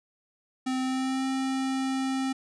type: tone with pitch glide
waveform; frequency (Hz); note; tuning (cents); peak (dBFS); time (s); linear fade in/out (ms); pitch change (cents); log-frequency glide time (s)
square; 258.9 to 265; C4 to C4; -18 to +22; -27; 0.66-2.33; 10; +40; 0.81-1.26
effects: resampled to 22050 Hz